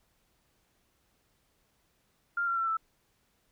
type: tone with pitch steps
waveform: sine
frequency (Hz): 1396.9 / 1371.3 / 1346.2 / 1321.5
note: F6 / F6 / E6 / E6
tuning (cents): 0 / -32 / +36 / +4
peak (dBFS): -27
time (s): 2.37-2.77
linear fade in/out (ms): 5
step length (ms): 100
effects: pink hiss -72 dBFS RMS until 3.51 s